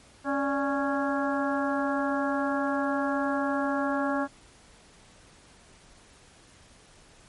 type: harmonic tone with a mistuned harmonic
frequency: 276.6 Hz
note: C#4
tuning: 4 cents flat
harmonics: 1 / 2 / 3 / 4 / 5 / 6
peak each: -28 / -31 / -33 / -34 / -35 / -36 dBFS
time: 0.24-4.28 s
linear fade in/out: 50 ms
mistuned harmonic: 2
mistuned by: +82 cents
effects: pink hiss -55 dBFS RMS until 7.28 s + MP3 48 kbps